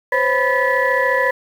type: tone cluster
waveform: sine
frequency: 509 / 543 / 992 / 1733 / 1952 Hz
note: C5 / C#5 / B5 / A6 / B6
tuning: -48 / -36 / +7 / -27 / -21 cents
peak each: -20 dBFS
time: 0.12-1.31 s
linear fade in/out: 5 ms
effects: tanh soft clip ceiling -5 dBFS + 7-bit